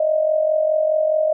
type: tone with amplitude modulation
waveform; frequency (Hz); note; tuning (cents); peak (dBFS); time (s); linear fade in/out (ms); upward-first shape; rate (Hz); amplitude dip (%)
sine; 622.3; D#5; 0; -12; 0-1.33; 5; sine; 44.8; 65
effects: none